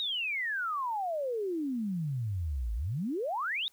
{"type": "exponential two-way sweep", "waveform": "sine", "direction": "down then up", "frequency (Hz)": [3840, 51.9, 3840], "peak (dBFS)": -30, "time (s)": [0, 3.68], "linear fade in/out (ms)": 0, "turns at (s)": 2.74, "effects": ["white hiss -66 dBFS RMS until 3.72 s"]}